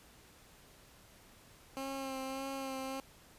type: tone with vibrato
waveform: 15% pulse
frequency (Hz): 267.9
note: C4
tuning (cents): +41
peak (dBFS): -32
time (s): 1.77-3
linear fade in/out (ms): 0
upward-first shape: sine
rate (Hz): 1.7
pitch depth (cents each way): 23
effects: pink hiss -60 dBFS RMS until 3.38 s + resampled to 32000 Hz